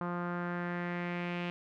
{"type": "tone with low-pass filter sweep", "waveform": "sawtooth", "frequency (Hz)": 175.1, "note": "F3", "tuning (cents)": 5, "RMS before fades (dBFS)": -36, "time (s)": [0.01, 1.5], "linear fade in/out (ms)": 0, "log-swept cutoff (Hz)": [1200, 2700], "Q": 3.1, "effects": []}